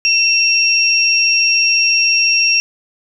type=tone pair together; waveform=sine; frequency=2693 / 5586 Hz; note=E7 / F8; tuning=+36 / -1 cents; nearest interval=octave + minor second; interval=1263 cents; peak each=-13 dBFS; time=0.05-2.6 s; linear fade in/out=0 ms; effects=none